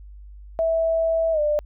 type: tone with pitch glide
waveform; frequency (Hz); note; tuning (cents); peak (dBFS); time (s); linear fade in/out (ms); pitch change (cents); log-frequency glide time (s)
sine; 654 to 596.3; E5 to D5; -14 to +26; -18; 0.59-1.59; 0; -160; 1.32-1.4
effects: added 50 Hz sine -39 dBFS peak until 1.65 s